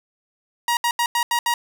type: tone bursts at uneven times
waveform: sawtooth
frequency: 949 Hz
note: A#5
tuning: 31 cents sharp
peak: -14 dBFS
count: 6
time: 0.68-0.77 / 0.84-0.91 / 0.99-1.06 / 1.15-1.23 / 1.31-1.39 / 1.46-1.54 s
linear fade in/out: 2 ms
effects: none